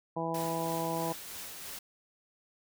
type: harmonic tone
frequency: 164.81 Hz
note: E3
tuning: in tune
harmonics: 1 / 2 / 3 / 4 / 5 / 6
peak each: -38 / -38 / -38 / -38 / -38 / -38 dBFS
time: 0.16-1.13 s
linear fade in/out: 10 ms
type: noise with tremolo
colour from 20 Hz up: white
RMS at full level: -42 dBFS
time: 0.34-1.79 s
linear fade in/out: 5 ms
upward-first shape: sine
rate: 3.1 Hz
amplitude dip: 30%
effects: none